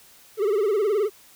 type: tone with vibrato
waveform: triangle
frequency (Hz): 413.2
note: G#4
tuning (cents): -9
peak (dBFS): -17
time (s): 0.37-1.1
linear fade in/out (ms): 50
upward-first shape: sine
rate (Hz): 19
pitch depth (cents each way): 130
effects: white hiss -52 dBFS RMS until 1.35 s